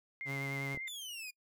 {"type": "tone with vibrato", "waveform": "sine", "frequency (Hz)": 2093, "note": "C7", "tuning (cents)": 0, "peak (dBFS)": -39, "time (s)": [0.21, 0.88], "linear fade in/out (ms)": 0, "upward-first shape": "triangle", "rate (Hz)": 10, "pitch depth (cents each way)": 38}
{"type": "tone", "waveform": "sawtooth", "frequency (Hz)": 137.8, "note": "C#3", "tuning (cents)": -10, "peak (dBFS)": -34, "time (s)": [0.25, 0.78], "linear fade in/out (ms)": 50}
{"type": "clicks", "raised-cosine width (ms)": 2, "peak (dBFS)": -33, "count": 2, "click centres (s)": [0.747, 0.774]}
{"type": "exponential sweep", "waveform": "sawtooth", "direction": "down", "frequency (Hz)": [3629, 2412], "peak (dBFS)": -39, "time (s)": [0.87, 1.31], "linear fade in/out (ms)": 10}
{"effects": ["noise-tail reverb RT60 0.1 s tail -23 dB re dry"]}